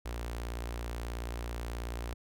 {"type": "tone with notch filter", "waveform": "sawtooth", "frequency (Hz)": 58.5, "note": "A#1", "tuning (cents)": 7, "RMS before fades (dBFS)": -38, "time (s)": [0.05, 2.14], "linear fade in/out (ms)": 10, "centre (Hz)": 160, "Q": 0.85, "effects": []}